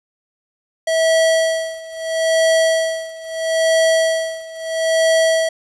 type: tone with tremolo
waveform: square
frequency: 649 Hz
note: E5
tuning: 27 cents flat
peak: -12 dBFS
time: 0.87-5.49 s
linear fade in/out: 5 ms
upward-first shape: sine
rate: 0.76 Hz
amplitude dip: 90%
effects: resampled to 24000 Hz + 8-bit